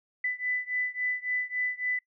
sine beating tone pair, 1994 / 1997.6 Hz, B6 / B6, +16 / +19 cents, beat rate 3.6 Hz, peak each -31 / -32 dBFS, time 0.24-1.99 s, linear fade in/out 5 ms, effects noise-tail reverb RT60 0.1 s tail -22 dB re dry

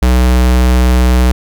square tone, 62.3 Hz, B1, 16 cents sharp, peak -7 dBFS, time 0.02-1.32 s, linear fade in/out 5 ms, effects none

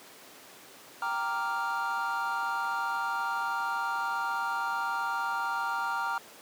triangle chord, G minor seventh, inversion none, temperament equal, 784 / 932.3 / 1174.7 / 1396.9 Hz, G5 / Bb5 / D6 / F6, 0 / 0 / 0 / 0 cents, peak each -35 / -31 / -35 / -31 dBFS, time 1.02-6.18 s, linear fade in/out 2 ms, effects pink hiss -50 dBFS RMS until 6.41 s + high-pass 300 Hz 12 dB/octave

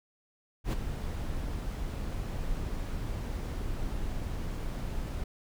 brown noise with ADSR envelope, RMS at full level -25 dBFS, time 0.64-5.24 s, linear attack 89 ms, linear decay 14 ms, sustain -9 dB, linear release 5 ms, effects none

